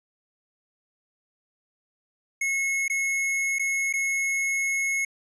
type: tone with dropouts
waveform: square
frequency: 2179 Hz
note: C#7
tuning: 30 cents flat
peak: -24 dBFS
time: 2.41-5.05 s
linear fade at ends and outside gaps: 5 ms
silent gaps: 2.881-2.898 / 3.586-3.594 / 3.928-3.936 s
effects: resampled to 24000 Hz